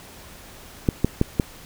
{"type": "clicks", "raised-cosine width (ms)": 3, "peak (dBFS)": -4, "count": 4, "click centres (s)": [0.888, 1.046, 1.214, 1.398], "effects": ["pink hiss -44 dBFS RMS until 1.65 s"]}